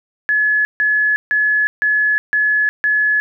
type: tone bursts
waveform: sine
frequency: 1705 Hz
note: G#6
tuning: 45 cents sharp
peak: -12 dBFS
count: 6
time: 0.29-3.2 s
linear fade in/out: 0 ms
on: 360 ms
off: 150 ms
effects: none